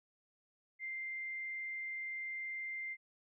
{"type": "tone", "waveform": "sine", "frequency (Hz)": 2093, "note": "C7", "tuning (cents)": 0, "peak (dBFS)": -39, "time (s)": [0.79, 2.97], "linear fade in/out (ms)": 50, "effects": []}